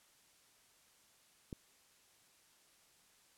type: click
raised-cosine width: 3 ms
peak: -30 dBFS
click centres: 1.528 s
effects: white hiss -68 dBFS RMS until 3.37 s + low-pass 11000 Hz 12 dB/octave